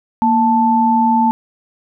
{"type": "tone pair together", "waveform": "sine", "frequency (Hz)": [233.1, 880.1], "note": ["A#3", "A5"], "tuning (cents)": [0, 0], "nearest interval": "octave + major seventh", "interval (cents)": 2300, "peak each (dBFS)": [-14, -12], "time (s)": [0.22, 1.31], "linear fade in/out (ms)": 0, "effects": []}